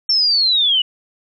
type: linear sweep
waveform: sine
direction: down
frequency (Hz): 5450 to 2895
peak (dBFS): -12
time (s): 0.09-0.82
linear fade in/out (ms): 5
effects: none